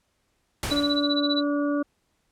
pink noise with exponential decay, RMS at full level -26 dBFS, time 0.63-1.19 s, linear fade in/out 1 ms, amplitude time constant 120 ms
sine tone with tremolo, 3951 Hz, B7, in tune, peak -22 dBFS, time 0.7-1.43 s, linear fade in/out 20 ms, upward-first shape sine, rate 15 Hz, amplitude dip 100%
harmonic tone, 289.1 Hz, D4, 27 cents flat, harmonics 1 / 2 / 4 / 5, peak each -23 / -29 / -35 / -37 dBFS, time 0.71-1.83 s, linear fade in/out 10 ms
effects pink hiss -71 dBFS RMS until 2.31 s + low-pass 11000 Hz 12 dB/octave

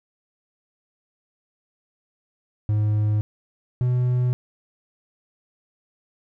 triangle tone pair in turn, 105.9 / 124.52 Hz, G#2 / B2, +34 / +15 cents, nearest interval minor third, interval 281 cents, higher second, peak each -16 dBFS, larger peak neither, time 2.69-3.21 / 3.81-4.33 s, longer neither, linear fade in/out 0 ms, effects none

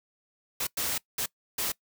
white noise bursts at uneven times, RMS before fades -30 dBFS, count 4, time 0.6-0.67 / 0.77-0.98 / 1.18-1.26 / 1.58-1.72 s, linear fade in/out 5 ms, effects noise-tail reverb RT60 0.1 s tail -22 dB re dry

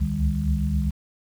sine tone cluster, 67 / 70.6 / 74.8 / 153.2 / 200.1 Hz, C2 / C#2 / D2 / D#3 / G3, +42 / +32 / +32 / -27 / +36 cents, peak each -27 dBFS, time 0-0.91 s, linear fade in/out 20 ms, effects 8-bit

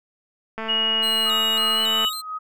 click train, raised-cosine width 0.5 ms, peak -16 dBFS, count 327, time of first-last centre 0.58-2.048 s, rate 222 Hz
sine tone with pitch glide, 2886 to 2962 Hz, F#7 to F#7, -44 to +1 cents, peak -19 dBFS, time 0.68-2.1 s, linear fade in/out 20 ms, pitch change +45 cents, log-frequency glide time 1.73-1.82 s
sawtooth tone with vibrato, 3951 Hz, B7, in tune, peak -26 dBFS, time 1.02-2.22 s, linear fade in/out 20 ms, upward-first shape square, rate 1.8 Hz, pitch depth 76 cents each way
sine tone with tremolo, 1259 Hz, D#6, 20 cents sharp, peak -26 dBFS, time 1.25-2.39 s, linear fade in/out 20 ms, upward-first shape sine, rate 2.9 Hz, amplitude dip 70%
effects none

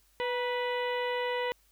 harmonic tone with a mistuned harmonic, 493.9 Hz, B4, in tune, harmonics 1 / 2 / 3 / 4 / 5 / 6 / 7 / 8, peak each -31 / -35 / -45 / -37 / -45 / -42 / -49 / -52 dBFS, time 0.2-1.52 s, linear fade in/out 0 ms, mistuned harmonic 2, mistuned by -47 cents, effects added 50 Hz sine -67 dBFS peak until 1.71 s + white hiss -67 dBFS RMS until 1.71 s

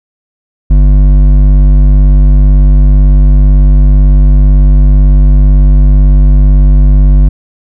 sine tone with hard clipping, 49 Hz, G1, in tune, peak -3 dBFS, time 0.7-7.29 s, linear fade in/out 10 ms, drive 9 dB, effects none

